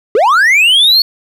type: linear sweep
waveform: triangle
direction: up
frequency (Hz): 379.6 to 4435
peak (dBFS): -4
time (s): 0.15-1.02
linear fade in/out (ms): 2
effects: none